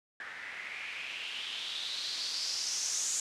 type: noise with low-pass filter sweep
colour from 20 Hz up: blue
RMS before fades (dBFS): -37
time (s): 0.2-3.2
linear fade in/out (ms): 2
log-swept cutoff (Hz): 1700 to 7100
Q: 4.6
effects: low-pass 11000 Hz 12 dB/octave